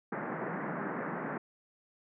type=band-pass noise; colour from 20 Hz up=pink; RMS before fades=-37 dBFS; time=0.12-1.38 s; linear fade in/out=5 ms; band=150 to 1900 Hz; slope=48 dB/octave; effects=none